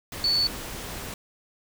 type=tone in noise; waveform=sine; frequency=4458 Hz; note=C#8; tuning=9 cents sharp; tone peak=-20 dBFS; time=0.24-0.47 s; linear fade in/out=2 ms; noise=pink; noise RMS=-36 dBFS; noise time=0.12-1.14 s; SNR=+13 dB; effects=none